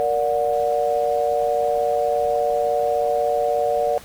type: chord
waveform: sine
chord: Bb augmented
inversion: none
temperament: just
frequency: 466.2 / 582.7 / 728.4 Hz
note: Bb4 / D5 / F#5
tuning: 0 / -14 / -27 cents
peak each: -23 / -21 / -22 dBFS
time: 0-3.98 s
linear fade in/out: 0 ms
effects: pink hiss -43 dBFS RMS until 4.04 s + Opus 32 kbps